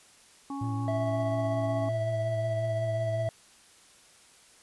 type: harmonic tone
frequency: 277.2 Hz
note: C#4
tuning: in tune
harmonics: 1 / 3 / 4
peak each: -34 / -40 / -42 dBFS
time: 0.5-1.89 s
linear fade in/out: 2 ms
type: tone with vibrato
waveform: triangle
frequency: 112.1 Hz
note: A2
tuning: 33 cents sharp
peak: -28 dBFS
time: 0.61-3.29 s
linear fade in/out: 5 ms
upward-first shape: sine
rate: 5.5 Hz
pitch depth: 36 cents each way
type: tone with tremolo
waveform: triangle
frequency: 656 Hz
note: E5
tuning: 9 cents flat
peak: -26 dBFS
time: 0.88-3.29 s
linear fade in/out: 0 ms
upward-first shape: sine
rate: 16 Hz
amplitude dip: 30%
effects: white hiss -57 dBFS RMS until 4.62 s + resampled to 24000 Hz